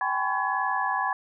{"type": "tone cluster", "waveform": "sine", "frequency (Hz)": [776, 837, 1011, 1113, 1694], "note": ["G5", "G#5", "B5", "C#6", "G#6"], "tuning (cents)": [-18, 13, 40, 7, 34], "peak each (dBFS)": [-30, -33, -28, -32, -30], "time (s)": [0.01, 1.13], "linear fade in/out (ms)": 2, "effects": []}